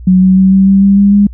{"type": "tone with pitch steps", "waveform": "sine", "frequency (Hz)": [185, 187.47, 189.98, 192.52, 195.1, 197.71, 200.4, 203], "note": ["F#3", "F#3", "F#3", "G3", "G3", "G3", "G3", "G#3"], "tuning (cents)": [0, 23, 46, -31, -8, 15, 38, -39], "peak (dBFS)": -3, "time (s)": [0.07, 1.27], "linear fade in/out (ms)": 5, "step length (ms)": 150, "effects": ["added 60 Hz sine -25 dBFS peak until 1.33 s"]}